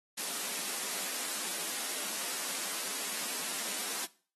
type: high-pass noise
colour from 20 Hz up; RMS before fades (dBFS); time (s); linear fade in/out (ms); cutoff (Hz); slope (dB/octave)
white; -36; 0.17-4.06; 10; 180; 48
effects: noise-tail reverb RT60 0.4 s tail -19 dB re dry + AAC 32 kbps